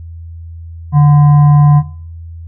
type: tone with frequency modulation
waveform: sine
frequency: 146.83 Hz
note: D3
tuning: in tune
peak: -3 dBFS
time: 0.92-1.83 s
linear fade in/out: 50 ms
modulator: 876 Hz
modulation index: 0.26
effects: noise-tail reverb RT60 0.6 s tail -20 dB re dry + added 83 Hz sine -26 dBFS peak until 2.47 s